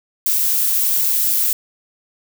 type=noise; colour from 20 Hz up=violet; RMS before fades=-17 dBFS; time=0.26-1.53 s; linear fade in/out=2 ms; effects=none